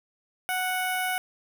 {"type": "tone with notch filter", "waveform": "10% pulse", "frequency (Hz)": 739, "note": "F#5", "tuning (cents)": -2, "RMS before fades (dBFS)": -28, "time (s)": [0.49, 1.18], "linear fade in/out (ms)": 0, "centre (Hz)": 4300, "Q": 0.74, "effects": []}